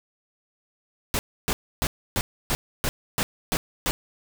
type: noise bursts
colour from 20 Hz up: pink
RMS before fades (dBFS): -24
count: 9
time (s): 1.14-3.91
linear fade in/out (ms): 0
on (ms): 50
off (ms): 290
effects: none